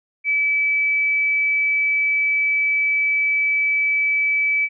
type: tone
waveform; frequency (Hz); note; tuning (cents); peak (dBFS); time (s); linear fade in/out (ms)
sine; 2300; D7; -37; -16; 0.24-4.69; 50
effects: none